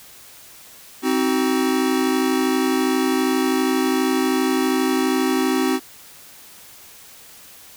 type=chord; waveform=square; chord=C diminished; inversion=none; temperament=just; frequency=261.6 / 314 / 376.7 Hz; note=C4 / Eb4 / Gb4; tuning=0 / +16 / +31 cents; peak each=-21 / -24 / -23 dBFS; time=1.02-5.8 s; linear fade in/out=50 ms; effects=white hiss -44 dBFS RMS until 7.76 s